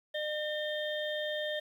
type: harmonic tone with a mistuned harmonic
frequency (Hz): 605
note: D#5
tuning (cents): -49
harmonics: 1 / 3 / 5 / 6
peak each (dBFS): -34 / -39 / -41 / -42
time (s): 0.14-1.6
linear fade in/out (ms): 10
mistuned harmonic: 5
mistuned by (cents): +85
effects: 10-bit